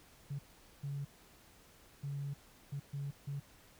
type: tone bursts at uneven times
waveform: sine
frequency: 141 Hz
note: C#3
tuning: 30 cents sharp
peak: -36 dBFS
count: 6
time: 0.3-0.39 / 0.83-1.05 / 2.03-2.34 / 2.72-2.8 / 2.93-3.11 / 3.27-3.4 s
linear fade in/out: 10 ms
effects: tanh soft clip ceiling -33 dBFS + pink hiss -62 dBFS RMS until 3.79 s